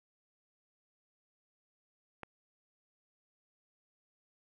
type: click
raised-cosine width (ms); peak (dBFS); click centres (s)
0.5; -27; 2.233
effects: 11-bit

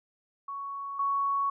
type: tone pair in turn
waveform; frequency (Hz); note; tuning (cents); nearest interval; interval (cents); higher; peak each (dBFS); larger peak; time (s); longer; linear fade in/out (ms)
sine; 1114 / 1114; C#6 / C#6; +8 / +8; unison; 0; neither; -34 / -25; second; 0.48-0.99 / 0.99-1.5; neither; 5
effects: none

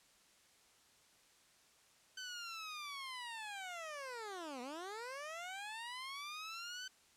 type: linear two-way sweep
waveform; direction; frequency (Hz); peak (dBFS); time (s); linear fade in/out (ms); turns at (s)
15% pulse; down then up; 1533 to 237 to 1533; -38; 2.17-6.88; 5; 4.61
effects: white hiss -68 dBFS RMS until 7.16 s + low-pass 9000 Hz 12 dB/octave

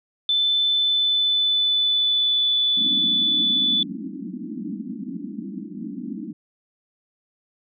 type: tone with pitch glide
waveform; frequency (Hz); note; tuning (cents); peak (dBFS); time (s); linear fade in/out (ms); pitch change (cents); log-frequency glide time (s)
sine; 3520 to 3476; A7 to A7; 0 to -22; -17; 0.29-3.83; 2; -22; 0.66-2.48
type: band-pass noise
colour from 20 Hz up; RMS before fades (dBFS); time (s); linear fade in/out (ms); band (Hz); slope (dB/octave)
pink; -32; 2.77-6.33; 5; 180 to 320; 96
effects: none

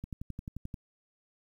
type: click train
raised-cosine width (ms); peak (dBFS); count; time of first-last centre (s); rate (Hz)
5; -26; 9; 0.04-0.742; 11.4
effects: 10-bit

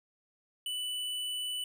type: tone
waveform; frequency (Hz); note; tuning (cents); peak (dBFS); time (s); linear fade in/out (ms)
square; 2979; F#7; +11; -34; 0.66-1.64; 2
effects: none

